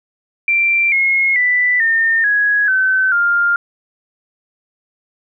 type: tone with pitch steps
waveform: sine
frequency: 2357 / 2161 / 1982 / 1817.5 / 1666.7 / 1528.3 / 1401.5 Hz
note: D7 / C#7 / B6 / A#6 / G#6 / G6 / F6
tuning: +6 / -45 / +6 / -44 / +6 / -44 / +6 cents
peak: -11 dBFS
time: 0.48-3.56 s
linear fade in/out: 2 ms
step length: 440 ms
effects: none